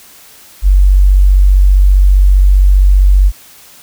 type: tone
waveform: sine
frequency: 47.58 Hz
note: F#1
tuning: 49 cents sharp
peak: -3 dBFS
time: 0.62-3.32 s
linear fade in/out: 50 ms
effects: white hiss -39 dBFS RMS until 3.82 s